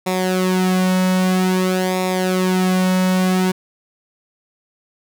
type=tone with flanger; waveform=sawtooth; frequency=185 Hz; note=F#3; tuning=in tune; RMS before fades=-17 dBFS; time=0.06-3.52 s; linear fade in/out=10 ms; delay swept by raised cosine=0.65 to 2.55 ms; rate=0.51 Hz; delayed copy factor=-0.7; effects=none